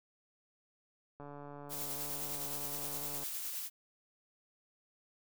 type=click train; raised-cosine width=1 ms; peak=-35 dBFS; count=294; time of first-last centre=1.2-3.235 s; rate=144 Hz
type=noise with tremolo; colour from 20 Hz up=blue; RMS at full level=-39 dBFS; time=1.69-3.7 s; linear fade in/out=50 ms; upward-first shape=sine; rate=9.7 Hz; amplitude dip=30%
effects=none